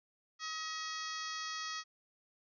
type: harmonic tone with a mistuned harmonic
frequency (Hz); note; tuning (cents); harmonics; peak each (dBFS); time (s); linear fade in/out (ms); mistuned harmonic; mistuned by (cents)
635; D#5; +35; 2 / 3 / 4 / 5 / 6 / 7 / 8 / 9 / 10; -43 / -45 / -52 / -48 / -55 / -47 / -48 / -49 / -53; 0.39-1.84; 50; 5; +63
effects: none